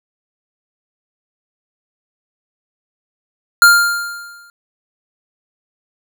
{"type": "tone with exponential decay", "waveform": "square", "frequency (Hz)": 1400, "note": "F6", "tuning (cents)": 4, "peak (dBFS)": -3, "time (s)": [3.62, 4.5], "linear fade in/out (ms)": 1, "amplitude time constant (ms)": 190, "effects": []}